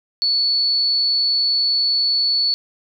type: tone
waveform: sine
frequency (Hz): 4435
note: C#8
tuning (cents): 0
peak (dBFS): -15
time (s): 0.22-2.54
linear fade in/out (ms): 0
effects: none